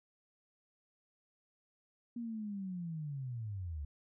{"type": "linear sweep", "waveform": "sine", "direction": "down", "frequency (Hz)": [240, 69], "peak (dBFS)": -38, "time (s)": [2.16, 3.85], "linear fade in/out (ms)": 5, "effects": []}